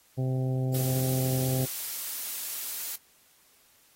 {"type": "harmonic tone", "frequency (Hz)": 130, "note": "C3", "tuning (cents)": -11, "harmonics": [1, 2, 3, 4, 5, 6], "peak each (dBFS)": [-26, -35, -38, -40, -44, -47], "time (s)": [0.17, 1.66], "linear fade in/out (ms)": 20}
{"type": "noise", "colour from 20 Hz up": "blue", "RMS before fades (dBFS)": -34, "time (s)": [0.74, 2.96], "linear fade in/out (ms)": 5}
{"effects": ["white hiss -62 dBFS RMS until 3.95 s", "AAC 48 kbps"]}